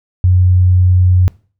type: tone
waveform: sine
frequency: 91 Hz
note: F#2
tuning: 28 cents flat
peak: -6 dBFS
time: 0.24-1.28 s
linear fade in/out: 0 ms
effects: noise-tail reverb RT60 0.4 s tail -22 dB re dry